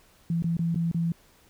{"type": "tone with dropouts", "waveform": "sine", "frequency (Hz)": 167.6, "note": "E3", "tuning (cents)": 29, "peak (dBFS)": -23, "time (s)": [0.3, 1.12], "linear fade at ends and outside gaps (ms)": 2, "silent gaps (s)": [[0.423, 0.442], [0.569, 0.592], [0.746, 0.757], [0.915, 0.945]], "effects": ["pink hiss -59 dBFS RMS until 1.49 s"]}